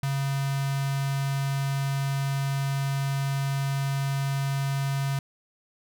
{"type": "tone with notch filter", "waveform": "square", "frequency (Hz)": 138, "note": "C#3", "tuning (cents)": -7, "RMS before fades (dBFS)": -27, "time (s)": [0.03, 5.19], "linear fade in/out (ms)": 2, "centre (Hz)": 390, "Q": 1, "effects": []}